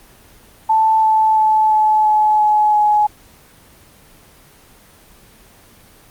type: tone with pitch steps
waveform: sine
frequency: 880 / 873.4 / 866.9 / 860.4 / 854 / 847.6 / 841.2 Hz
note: A5 / A5 / A5 / A5 / G#5 / G#5 / G#5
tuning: 0 / -13 / -26 / -39 / +48 / +35 / +22 cents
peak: -10 dBFS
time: 0.69-3.07 s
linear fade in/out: 10 ms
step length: 340 ms
effects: pink hiss -46 dBFS RMS until 6.1 s + Opus 24 kbps